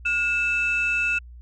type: tone pair together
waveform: sine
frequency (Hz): 1432.9 / 2634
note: F6 / E7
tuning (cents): +44 / -2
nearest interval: major seventh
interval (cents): 1054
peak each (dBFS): -25 / -20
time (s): 0.05-1.19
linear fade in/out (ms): 10
effects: tanh soft clip ceiling -16 dBFS + added 60 Hz sine -40 dBFS peak until 1.41 s